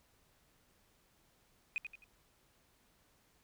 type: tone with echo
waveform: sine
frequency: 2488 Hz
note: D#7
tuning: 1 cent flat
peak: -32 dBFS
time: 1.76-1.78 s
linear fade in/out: 0 ms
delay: 87 ms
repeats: 3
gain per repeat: -8 dB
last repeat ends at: 2.041 s
effects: tanh soft clip ceiling -28 dBFS + pink hiss -71 dBFS RMS until 3.43 s